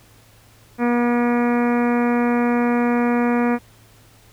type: harmonic tone with a mistuned harmonic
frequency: 240.2 Hz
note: B3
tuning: 48 cents flat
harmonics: 1 / 2 / 3 / 4 / 5 / 6 / 7 / 8 / 9 / 10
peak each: -17 / -23 / -27 / -29 / -31 / -33 / -34 / -35 / -36 / -37 dBFS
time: 0.78-3.59 s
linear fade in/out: 50 ms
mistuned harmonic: 9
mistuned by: +22 cents
effects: added 110 Hz sine -52 dBFS peak until 4.32 s + pink hiss -52 dBFS RMS until 4.32 s